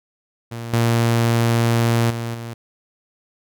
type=tone with level steps; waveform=sawtooth; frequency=116.54 Hz; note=A#2; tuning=in tune; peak=-24 / -11 / -20 / -25 dBFS; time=0.51-2.54 s; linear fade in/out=10 ms; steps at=0.73 / 2.1 / 2.34 s; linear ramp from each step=5 ms; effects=none